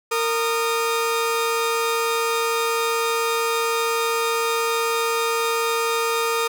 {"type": "tone pair together", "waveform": "sawtooth", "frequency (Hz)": [461.1, 1231], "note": ["A#4", "D#6"], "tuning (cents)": [-19, -19], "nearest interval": "octave + perfect fourth", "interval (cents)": 1700, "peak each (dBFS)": [-18, -20], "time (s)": [0.11, 6.48], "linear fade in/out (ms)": 10, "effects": []}